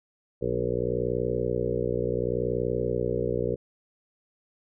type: harmonic tone with a mistuned harmonic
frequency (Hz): 60.7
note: B1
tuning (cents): -29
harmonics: 1 / 2 / 3 / 4 / 5 / 6 / 7 / 8 / 9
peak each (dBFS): -37 / -33 / -36 / -40 / -39 / -33 / -30 / -30 / -36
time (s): 0.41-3.56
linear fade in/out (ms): 20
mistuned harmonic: 4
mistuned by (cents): +19
effects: none